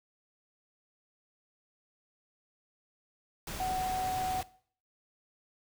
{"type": "tone in noise", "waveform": "sine", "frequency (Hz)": 746, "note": "F#5", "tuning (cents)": 14, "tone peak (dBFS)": -30, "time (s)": [3.6, 4.41], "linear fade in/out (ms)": 2, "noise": "pink", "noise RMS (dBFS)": -40, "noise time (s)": [3.47, 4.43], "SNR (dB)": 7, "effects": ["noise-tail reverb RT60 0.5 s tail -19 dB re dry"]}